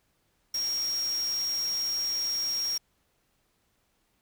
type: tone in noise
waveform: sine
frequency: 5588 Hz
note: F8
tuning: in tune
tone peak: -27 dBFS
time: 0.54-2.78 s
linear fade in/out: 5 ms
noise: white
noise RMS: -42 dBFS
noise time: 0.54-2.78 s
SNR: +12 dB
effects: pink hiss -72 dBFS RMS until 4.21 s